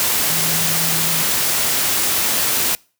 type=tone in noise; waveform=sine; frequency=163.6 Hz; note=E3; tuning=13 cents flat; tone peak=-27 dBFS; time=0.3-1.23 s; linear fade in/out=0 ms; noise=white; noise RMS=-18 dBFS; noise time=0-2.75 s; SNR=-12 dB; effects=noise-tail reverb RT60 0.4 s tail -26 dB re dry + high-pass 80 Hz 12 dB/octave